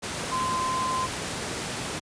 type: tone in noise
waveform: sine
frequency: 1034 Hz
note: C6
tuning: 21 cents flat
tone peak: -25 dBFS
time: 0.31-1.07 s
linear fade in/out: 20 ms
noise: pink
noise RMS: -31 dBFS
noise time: 0.02-2 s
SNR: +3 dB
effects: high-pass 100 Hz 12 dB/octave + resampled to 22050 Hz